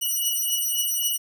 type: beating tone pair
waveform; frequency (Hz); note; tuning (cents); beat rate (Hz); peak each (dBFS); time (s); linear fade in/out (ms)
5% pulse; 2928 / 2931.8; F#7 / F#7; -19 / -17; 3.8; -17; 0.01-1.18; 20
effects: none